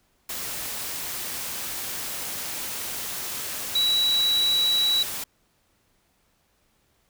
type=tone in noise; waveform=sine; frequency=3911 Hz; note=B7; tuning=18 cents flat; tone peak=-19 dBFS; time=3.75-5.03 s; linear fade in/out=5 ms; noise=white; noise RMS=-32 dBFS; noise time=0.29-5.24 s; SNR=+10 dB; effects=pink hiss -67 dBFS RMS until 7.09 s